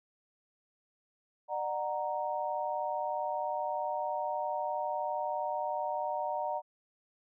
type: chord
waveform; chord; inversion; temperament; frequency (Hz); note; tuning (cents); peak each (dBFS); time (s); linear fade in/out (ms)
sine; D augmented; none; equal with one note detuned; 600.4 / 740 / 932.3; D5 / F#5 / A#5; +38 / 0 / 0; -36 / -36 / -35; 1.48-6.62; 50
effects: none